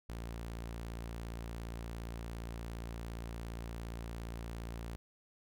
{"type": "tone", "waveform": "sawtooth", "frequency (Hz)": 57.3, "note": "A#1", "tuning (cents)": -29, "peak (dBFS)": -37, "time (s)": [0.09, 4.96], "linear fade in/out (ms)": 0, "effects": []}